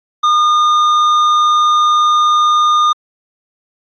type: tone with hard clipping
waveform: sine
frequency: 1217 Hz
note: D#6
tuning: 39 cents flat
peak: -10 dBFS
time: 0.23-2.93 s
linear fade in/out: 10 ms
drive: 8 dB
effects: low-pass 6000 Hz 12 dB/octave + AAC 64 kbps